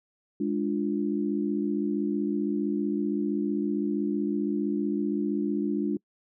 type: chord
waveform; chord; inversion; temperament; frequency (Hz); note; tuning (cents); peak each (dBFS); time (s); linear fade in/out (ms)
sine; D diminished; second; equal; 207.7 / 293.7 / 349.2; Ab3 / D4 / F4; 0 / 0 / 0; -29 / -28 / -31; 0.4-5.97; 5
effects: noise-tail reverb RT60 0.1 s tail -26 dB re dry